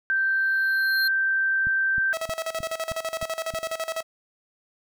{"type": "tone", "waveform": "sine", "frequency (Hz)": 1563, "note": "G6", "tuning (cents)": -6, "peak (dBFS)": -20, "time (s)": [0.1, 2.13], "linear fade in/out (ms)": 0}
{"type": "tone with exponential growth", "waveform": "square", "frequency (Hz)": 4200, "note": "C8", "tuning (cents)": 6, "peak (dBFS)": -24, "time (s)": [0.16, 1.08], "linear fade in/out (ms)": 5, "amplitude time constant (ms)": 200}
{"type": "click train", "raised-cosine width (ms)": 5, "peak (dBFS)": -25, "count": 7, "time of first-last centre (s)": [1.67, 3.539], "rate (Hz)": 3.21}
{"type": "tone with tremolo", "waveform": "sawtooth", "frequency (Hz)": 649, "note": "E5", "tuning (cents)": -27, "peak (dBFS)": -22, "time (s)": [2.13, 4.03], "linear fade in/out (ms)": 10, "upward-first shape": "square", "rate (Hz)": 12, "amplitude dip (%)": 80}
{"effects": []}